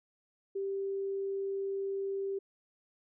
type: tone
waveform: sine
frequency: 392 Hz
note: G4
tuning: in tune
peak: -32 dBFS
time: 0.55-2.39 s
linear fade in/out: 10 ms
effects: none